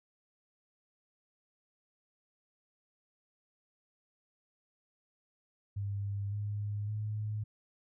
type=tone with pitch steps; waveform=sine; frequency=100.4 / 103.4 / 106.49 Hz; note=G2 / G#2 / G#2; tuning=+42 / -7 / +44 cents; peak=-33 dBFS; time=5.76-7.44 s; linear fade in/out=10 ms; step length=560 ms; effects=none